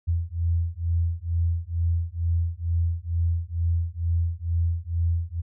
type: beating tone pair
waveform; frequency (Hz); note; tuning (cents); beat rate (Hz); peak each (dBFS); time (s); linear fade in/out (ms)
sine; 83.4 / 85.6; E2 / F2; +21 / -34; 2.2; -25; 0.07-5.42; 20
effects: none